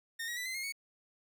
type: tone with pitch steps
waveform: sawtooth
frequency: 1832 / 1904.3 / 1979.4 / 2058 / 2139 / 2223 Hz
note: A#6 / A#6 / B6 / C7 / C7 / C#7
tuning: -31 / +36 / +3 / -29 / +38 / +4 cents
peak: -33 dBFS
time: 0.19-0.724 s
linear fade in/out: 10 ms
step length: 89 ms
effects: none